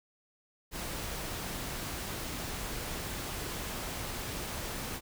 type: noise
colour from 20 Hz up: pink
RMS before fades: -38 dBFS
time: 0.71-5.01 s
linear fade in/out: 50 ms
effects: none